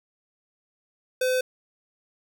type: tone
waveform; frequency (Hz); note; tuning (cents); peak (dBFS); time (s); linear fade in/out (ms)
square; 510; C5; -44; -22; 1.21-1.41; 5
effects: none